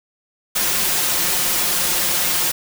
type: noise with comb filter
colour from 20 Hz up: white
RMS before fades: -19 dBFS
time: 0.55-2.52 s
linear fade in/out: 10 ms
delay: 5.6 ms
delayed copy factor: +0.6
effects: none